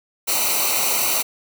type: noise with comb filter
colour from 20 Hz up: white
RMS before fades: -20 dBFS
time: 0.27-1.23 s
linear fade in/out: 20 ms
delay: 0.59 ms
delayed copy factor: -0.8
effects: none